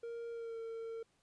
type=tone with pitch glide; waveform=triangle; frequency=466.2 to 454.5 Hz; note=A#4 to A#4; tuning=0 to -44 cents; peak=-39 dBFS; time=0.03-1.03 s; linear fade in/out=5 ms; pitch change=-44 cents; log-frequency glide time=0.31-0.58 s; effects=pink hiss -75 dBFS RMS until 1.22 s + resampled to 22050 Hz